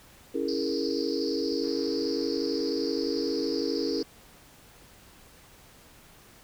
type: chord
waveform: sine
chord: A# half-diminished seventh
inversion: first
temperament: equal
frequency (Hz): 277.2 / 329.6 / 415.3 / 466.2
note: C#4 / E4 / G#4 / A#4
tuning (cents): 0 / 0 / 0 / 0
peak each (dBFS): -32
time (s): 0.34-4.03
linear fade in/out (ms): 10
type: band-pass noise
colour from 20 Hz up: pink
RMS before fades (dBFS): -39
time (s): 0.48-4.03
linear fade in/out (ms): 5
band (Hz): 4500 to 5200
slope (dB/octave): 96
type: click train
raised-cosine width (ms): 0.5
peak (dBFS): -38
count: 340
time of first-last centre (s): 1.64-4.027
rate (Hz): 142
effects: pink hiss -54 dBFS RMS until 6.43 s